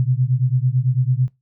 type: beating tone pair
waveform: sine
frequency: 123.47 / 132.47 Hz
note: B2 / C3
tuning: 0 / +22 cents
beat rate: 9 Hz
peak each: -18 / -18 dBFS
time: 0-1.28 s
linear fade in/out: 0 ms
effects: noise-tail reverb RT60 0.2 s tail -19 dB re dry